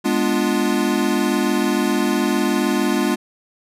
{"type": "chord", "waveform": "square", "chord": "G# diminished seventh", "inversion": "none", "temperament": "equal", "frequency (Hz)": [207.7, 246.9, 293.7, 349.2], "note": ["G#3", "B3", "D4", "F4"], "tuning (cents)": [0, 0, 0, 0], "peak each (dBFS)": -23, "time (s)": [0.04, 3.16], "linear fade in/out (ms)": 20, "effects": ["resampled to 32000 Hz"]}